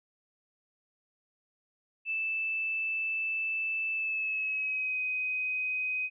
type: tone with pitch glide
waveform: sine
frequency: 2637 to 2512 Hz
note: E7 to D#7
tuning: 0 to +16 cents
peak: -29 dBFS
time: 2.05-6.1 s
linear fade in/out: 50 ms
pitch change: -84 cents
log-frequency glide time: 3.93-4.99 s
effects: none